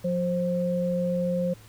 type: tone pair together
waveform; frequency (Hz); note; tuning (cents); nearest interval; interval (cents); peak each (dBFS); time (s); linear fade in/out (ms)
sine; 178.6 / 528.1; F3 / C5; +39 / +16; octave + perfect fifth; 1877; -26; 0.04-1.54; 10
effects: added 109 Hz sine -51 dBFS peak until 1.68 s + pink hiss -53 dBFS RMS until 1.68 s